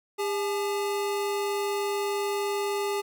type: tone pair together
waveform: square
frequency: 403.4 / 854.2 Hz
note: G4 / G#5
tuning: +50 / +48 cents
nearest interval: octave + minor second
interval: 1298 cents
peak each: -28 / -34 dBFS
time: 0.18-3.02 s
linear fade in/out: 20 ms
effects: none